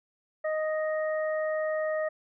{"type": "harmonic tone", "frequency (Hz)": 622.3, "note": "D#5", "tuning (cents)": 0, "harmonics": [1, 2, 3], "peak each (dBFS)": [-27, -39, -37], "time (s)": [0.44, 2.09], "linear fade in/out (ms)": 10, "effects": []}